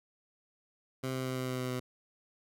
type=tone with pitch steps; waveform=15% pulse; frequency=130.81 / 130.06 / 129.31 / 128.56 / 127.82 / 127.09 / 126.35 Hz; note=C3 / C3 / C3 / C3 / C3 / C3 / B2; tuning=0 / -10 / -20 / -30 / -40 / -50 / +40 cents; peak=-27 dBFS; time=1.03-1.8 s; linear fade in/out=10 ms; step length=110 ms; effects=none